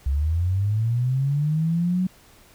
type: linear sweep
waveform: sine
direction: up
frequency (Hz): 65.41 to 187.1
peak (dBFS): -19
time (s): 0.06-2.07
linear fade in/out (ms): 5
effects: pink hiss -53 dBFS RMS until 2.54 s